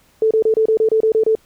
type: tone bursts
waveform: sine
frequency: 440.5 Hz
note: A4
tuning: 2 cents sharp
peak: -11 dBFS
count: 10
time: 0.22-1.352 s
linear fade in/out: 2 ms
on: 88 ms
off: 28 ms
effects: pink hiss -55 dBFS RMS until 1.45 s